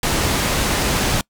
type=low-pass noise; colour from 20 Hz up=pink; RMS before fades=-19 dBFS; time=0.03-1.21 s; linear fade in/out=2 ms; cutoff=11000 Hz; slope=12 dB/octave; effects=noise-tail reverb RT60 0.1 s tail -25 dB re dry